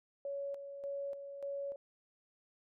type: tone with tremolo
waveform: sine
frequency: 560 Hz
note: C#5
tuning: 18 cents sharp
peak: -37 dBFS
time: 0.25-1.76 s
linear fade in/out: 2 ms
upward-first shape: square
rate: 1.7 Hz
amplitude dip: 55%
effects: none